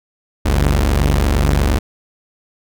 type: tone pair together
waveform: sawtooth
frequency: 48.46 / 71.5 Hz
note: G1 / D2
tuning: -19 / -46 cents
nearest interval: perfect fifth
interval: 673 cents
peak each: -11 dBFS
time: 0.45-1.79 s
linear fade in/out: 10 ms
effects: none